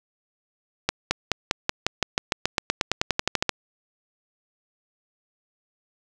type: accelerating click train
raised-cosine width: 0.2 ms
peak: -3 dBFS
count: 21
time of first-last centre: 0.89-3.493 s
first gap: 220 ms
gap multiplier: 0.94
effects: none